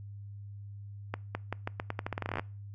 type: accelerating click train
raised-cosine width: 0.5 ms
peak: -18 dBFS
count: 19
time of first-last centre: 1.14-2.396 s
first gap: 210 ms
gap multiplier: 0.84
effects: noise-tail reverb RT60 0.4 s tail -24 dB re dry + added 101 Hz sine -42 dBFS peak until 2.74 s